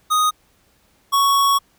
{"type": "tone pair in turn", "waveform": "square", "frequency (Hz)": [1244.5, 1112.9], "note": ["D#6", "C#6"], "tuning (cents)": [0, 6], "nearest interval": "major second", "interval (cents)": 194, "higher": "first", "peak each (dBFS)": [-15, -14], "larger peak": "second", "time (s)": [[0.1, 0.31], [1.12, 1.59]], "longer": "second", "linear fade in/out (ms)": 20, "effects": ["pink hiss -59 dBFS RMS until 1.78 s"]}